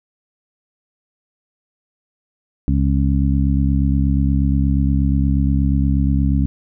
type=harmonic tone; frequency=68.4 Hz; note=C#2; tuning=23 cents flat; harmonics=1 / 2 / 3 / 4; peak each=-16 / -19 / -21 / -22 dBFS; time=2.68-6.46 s; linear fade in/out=0 ms; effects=none